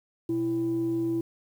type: tone pair together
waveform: sine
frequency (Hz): 124.25 / 331.7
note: B2 / E4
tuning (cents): +11 / +11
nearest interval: octave + perfect fourth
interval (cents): 1700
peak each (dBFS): -34 / -24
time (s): 0.29-1.21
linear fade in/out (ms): 5
effects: tanh soft clip ceiling -20 dBFS + 9-bit